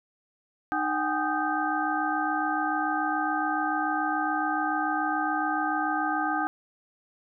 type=tone cluster; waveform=sine; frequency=307.1 / 754 / 821 / 1236 / 1558 Hz; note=D#4 / F#5 / G#5 / D#6 / G6; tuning=-23 / +32 / -20 / -12 / -11 cents; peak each=-31 dBFS; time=0.72-6.47 s; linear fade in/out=0 ms; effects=none